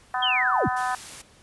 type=harmonic tone; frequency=251.6 Hz; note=B3; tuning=32 cents sharp; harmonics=3 / 4 / 5 / 6 / 7; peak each=-27 / -29 / -31 / -33 / -34 dBFS; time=0.14-0.95 s; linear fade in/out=2 ms
type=linear sweep; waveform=sine; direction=down; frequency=3300 to 35.19 Hz; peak=-21 dBFS; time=0.22-0.69 s; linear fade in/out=10 ms
type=noise; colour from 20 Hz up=white; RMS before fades=-40 dBFS; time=0.76-1.22 s; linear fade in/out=10 ms
effects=pink hiss -55 dBFS RMS until 1.42 s + resampled to 24000 Hz